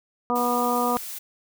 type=harmonic tone; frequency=243.2 Hz; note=B3; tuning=26 cents flat; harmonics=1 / 2 / 3 / 4 / 5; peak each=-27 / -27 / -27 / -27 / -27 dBFS; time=0.3-0.97 s; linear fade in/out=0 ms
type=noise; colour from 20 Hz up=blue; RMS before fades=-35 dBFS; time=0.35-1.19 s; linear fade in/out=10 ms
effects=none